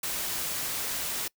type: noise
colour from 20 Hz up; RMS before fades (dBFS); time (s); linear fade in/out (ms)
white; -32; 0.03-1.28; 5
effects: noise-tail reverb RT60 0.1 s tail -24 dB re dry